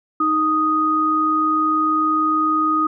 sine tone pair together, 311.1 / 1244.4 Hz, D#4 / D#6, 0 / 0 cents, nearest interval 2 octaves, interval 2400 cents, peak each -21 / -16 dBFS, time 0.2-2.87 s, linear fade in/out 5 ms, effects none

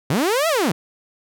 sawtooth linear two-way sweep, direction up then down, 116.54 to 680 to 136.8 Hz, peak -13 dBFS, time 0.1-0.72 s, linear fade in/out 5 ms, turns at 0.48 s, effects none

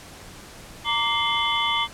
sine tone cluster, 926 / 1168 / 2098 / 3046 / 3443 Hz, A#5 / D6 / C7 / F#7 / A7, -12 / -10 / +4 / +50 / -38 cents, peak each -27 dBFS, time 0.84-1.88 s, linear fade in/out 50 ms, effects pink hiss -43 dBFS RMS until 1.93 s + low-pass 11000 Hz 12 dB/octave

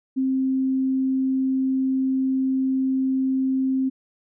sine tone, 263.7 Hz, C4, 14 cents sharp, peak -19 dBFS, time 0.16-3.9 s, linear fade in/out 20 ms, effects none

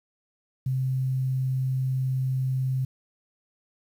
sine tone, 130.81 Hz, C3, in tune, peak -23 dBFS, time 0.66-2.85 s, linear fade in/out 5 ms, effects 9-bit

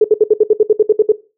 sine tone bursts, 430 Hz, A4, 40 cents flat, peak -4 dBFS, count 12, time 0.01-1.121 s, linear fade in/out 5 ms, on 33 ms, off 65 ms, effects noise-tail reverb RT60 0.3 s tail -17 dB re dry

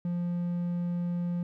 triangle tone, 174.61 Hz, F3, in tune, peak -26 dBFS, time 0.05-1.43 s, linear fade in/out 2 ms, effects none

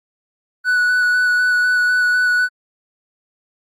triangle tone with vibrato, 1480 Hz, F#6, in tune, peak -11 dBFS, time 0.64-2.49 s, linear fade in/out 50 ms, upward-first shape square, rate 4 Hz, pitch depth 11 cents each way, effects Opus 32 kbps

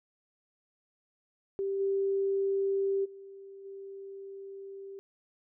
sine tone with level steps, 392 Hz, G4, in tune, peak -29 / -26 / -45 / -41 dBFS, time 1.59-4.99 s, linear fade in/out 0 ms, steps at 1.79 / 3.04 / 3.64 s, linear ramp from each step 20 ms, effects none

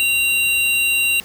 square tone pair together, 2767 / 3911 Hz, F7 / B7, -17 / -18 cents, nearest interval tritone, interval 599 cents, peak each -16 / -26 dBFS, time 0-1.2 s, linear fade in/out 0 ms, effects pink hiss -41 dBFS RMS until 1.24 s

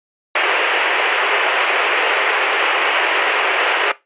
white band-pass noise, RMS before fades -17 dBFS, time 0.35-3.92 s, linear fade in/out 5 ms, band 360 to 2900 Hz, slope 48 dB/octave, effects noise-tail reverb RT60 0.2 s tail -17 dB re dry + resampled to 8000 Hz

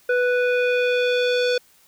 square tone with low-pass filter sweep, 493.9 Hz, B4, in tune, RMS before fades -20 dBFS, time 0.09-1.58 s, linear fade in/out 5 ms, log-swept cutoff 1700 to 4500 Hz, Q 2.1, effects white hiss -56 dBFS RMS until 1.87 s

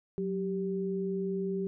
sine tone pair together, 185 / 390.1 Hz, F#3 / G4, 0 / -8 cents, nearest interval octave + minor second, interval 1292 cents, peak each -33 / -32 dBFS, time 0.18-1.67 s, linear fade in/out 0 ms, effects none

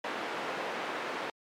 pink band-pass noise, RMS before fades -36 dBFS, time 0.04-1.3 s, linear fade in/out 2 ms, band 380 to 2300 Hz, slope 12 dB/octave, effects high-pass 150 Hz 12 dB/octave + MP3 96 kbps

